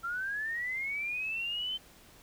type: linear sweep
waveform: sine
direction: up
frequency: 1347 to 3100 Hz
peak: -32 dBFS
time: 0.03-1.78 s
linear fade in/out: 20 ms
effects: pink hiss -57 dBFS RMS until 2.22 s